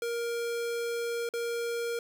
square tone with dropouts, 469.3 Hz, A#4, 12 cents sharp, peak -31 dBFS, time 0.02-1.99 s, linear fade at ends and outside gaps 2 ms, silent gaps 1.29-1.337 s, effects none

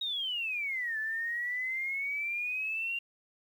sine exponential two-way sweep, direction down then up, 3803 to 1734 to 2787 Hz, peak -31 dBFS, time 0.01-2.99 s, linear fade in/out 5 ms, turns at 0.98 s, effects 10-bit

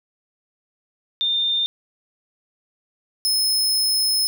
sine / sawtooth tone pair in turn, 3613 / 5184 Hz, A7 / E8, +45 / -30 cents, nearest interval tritone, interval 625 cents, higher second, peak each -18 / -15 dBFS, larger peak second, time 1.21-1.66 / 3.25-4.27 s, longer second, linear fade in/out 0 ms, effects none

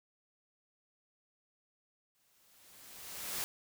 white noise with exponential growth, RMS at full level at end -36 dBFS, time 2.15-3.44 s, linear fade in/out 0 ms, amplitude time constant 280 ms, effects none

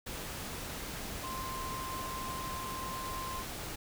sine tone in noise, 1046.5 Hz, C6, in tune, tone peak -39 dBFS, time 1.23-3.43 s, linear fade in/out 10 ms, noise pink, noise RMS -41 dBFS, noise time 0.06-3.76 s, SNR -1 dB, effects none

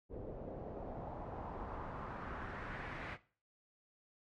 pink noise with low-pass filter sweep, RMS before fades -45 dBFS, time 0.09-3.18 s, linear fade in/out 50 ms, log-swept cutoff 460 to 2100 Hz, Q 2.1, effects noise-tail reverb RT60 0.4 s tail -17 dB re dry + MP3 64 kbps

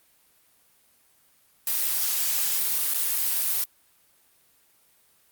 blue noise with dropouts, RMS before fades -25 dBFS, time 1.67-3.64 s, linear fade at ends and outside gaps 2 ms, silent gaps 2.939-2.943 s, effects white hiss -62 dBFS RMS until 5.31 s + Opus 32 kbps

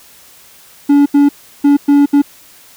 triangle tone bursts at uneven times, 285.6 Hz, D4, 48 cents flat, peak -3 dBFS, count 5, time 0.89-1.06 / 1.14-1.29 / 1.64-1.77 / 1.88-2.06 / 2.13-2.22 s, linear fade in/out 10 ms, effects white hiss -42 dBFS RMS until 2.76 s

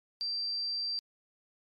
sine tone, 4699 Hz, D8, in tune, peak -31 dBFS, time 0.21-0.99 s, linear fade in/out 0 ms, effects MP3 64 kbps

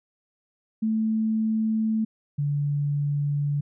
sine tone pair in turn, 219.9 / 144.41 Hz, A3 / D3, -1 / -29 cents, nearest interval perfect fifth, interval 728 cents, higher first, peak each -21 / -22 dBFS, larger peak first, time 0.82-2.05 / 2.38-3.61 s, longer neither, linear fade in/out 10 ms, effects none

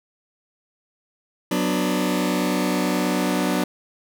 sawtooth chord, B minor, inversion second, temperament just, 185.21 / 246.9 / 296.3 Hz, F#3 / B3 / D4, +2 / 0 / +15 cents, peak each -20 / -21 / -20 dBFS, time 1.51-3.64 s, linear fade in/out 5 ms, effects none

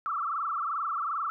sine tone with frequency modulation, 1244.5 Hz, D#6, in tune, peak -28 dBFS, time 0.06-1.3 s, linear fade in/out 0 ms, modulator 22.6 Hz, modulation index 5.3, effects none

